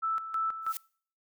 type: tone with tremolo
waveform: sine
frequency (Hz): 1318.5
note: E6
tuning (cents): 0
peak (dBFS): -27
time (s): 0.02-0.73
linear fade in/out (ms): 20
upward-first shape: square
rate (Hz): 3.1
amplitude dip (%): 70
type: noise with exponential growth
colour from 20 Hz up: blue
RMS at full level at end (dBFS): -33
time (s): 0.62-0.77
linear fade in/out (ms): 1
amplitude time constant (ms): 31
effects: noise-tail reverb RT60 0.5 s tail -24 dB re dry

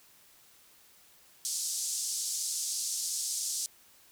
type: band-pass noise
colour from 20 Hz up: white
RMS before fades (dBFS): -34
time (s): 1.45-3.66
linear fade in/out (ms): 0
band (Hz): 5000 to 8900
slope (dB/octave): 24
effects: white hiss -60 dBFS RMS until 4.11 s

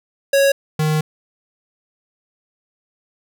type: tone pair in turn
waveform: square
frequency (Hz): 553 / 154.46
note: C#5 / D#3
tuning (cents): -4 / -12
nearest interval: octave + minor seventh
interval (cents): 2208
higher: first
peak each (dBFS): -12 / -16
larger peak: first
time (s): 0.33-0.52 / 0.79-1.01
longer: second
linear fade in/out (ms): 5
effects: none

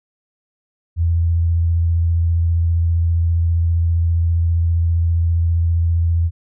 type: tone with vibrato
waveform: sine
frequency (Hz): 84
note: E2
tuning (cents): +33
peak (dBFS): -13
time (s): 0.96-6.31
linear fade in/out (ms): 50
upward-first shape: sine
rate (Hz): 15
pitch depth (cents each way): 19
effects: none

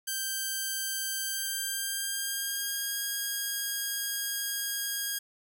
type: tone with pitch glide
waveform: 5% pulse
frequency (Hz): 1568 to 1631.8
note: G6 to G#6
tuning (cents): 0 to -31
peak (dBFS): -20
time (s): 0.07-5.19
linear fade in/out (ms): 10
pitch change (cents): +69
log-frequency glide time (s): 1.21-2.97
effects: none

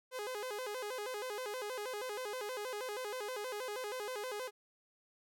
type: tone with vibrato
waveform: sawtooth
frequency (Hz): 460.8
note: A#4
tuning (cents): -20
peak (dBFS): -35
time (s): 0.11-4.51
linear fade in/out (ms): 50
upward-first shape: square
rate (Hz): 6.3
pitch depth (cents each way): 180
effects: none

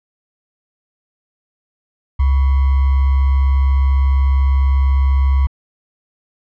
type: tone with sample-and-hold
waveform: sine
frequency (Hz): 67.9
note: C#2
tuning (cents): -35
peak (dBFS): -10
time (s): 2.19-5.47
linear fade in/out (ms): 10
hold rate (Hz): 1050
effects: low-pass 2000 Hz 12 dB/octave

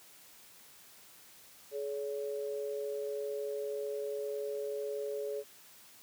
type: tone pair together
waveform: sine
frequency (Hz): 423.6 / 565.4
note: G#4 / C#5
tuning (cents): +34 / +34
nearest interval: perfect fourth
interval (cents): 500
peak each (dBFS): -36 / -39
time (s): 1.71-5.44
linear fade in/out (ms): 50
effects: white hiss -57 dBFS RMS until 6.02 s + high-pass 80 Hz 12 dB/octave

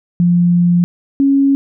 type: tone pair in turn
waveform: sine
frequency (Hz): 174.61 / 275.9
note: F3 / C#4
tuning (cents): 0 / -8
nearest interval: minor sixth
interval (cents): 792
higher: second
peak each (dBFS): -8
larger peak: neither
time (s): 0.2-0.84 / 1.2-1.55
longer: first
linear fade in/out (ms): 0
effects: none

